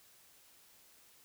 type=silence; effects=white hiss -63 dBFS RMS until 1.24 s